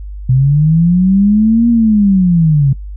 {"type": "linear two-way sweep", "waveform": "sine", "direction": "up then down", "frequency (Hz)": [125.3, 237.6, 132.5], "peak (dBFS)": -6, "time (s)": [0.29, 2.73], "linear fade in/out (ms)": 5, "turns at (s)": 1.69, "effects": ["noise-tail reverb RT60 0.1 s tail -22 dB re dry", "added 50 Hz sine -23 dBFS peak until 2.96 s"]}